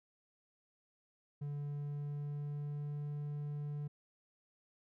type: tone with pitch glide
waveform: triangle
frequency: 144.7 to 146.55 Hz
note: D3 to D3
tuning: -25 to -3 cents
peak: -36 dBFS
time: 1.41-3.88 s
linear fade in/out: 10 ms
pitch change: +22 cents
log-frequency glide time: 1.61-3.1 s
effects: none